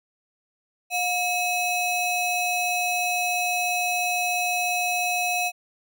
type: ring-modulated tone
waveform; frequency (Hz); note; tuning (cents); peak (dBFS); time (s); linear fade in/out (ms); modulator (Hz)
square; 1640; G#6; -22; -20; 0.9-5.52; 50; 923
effects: none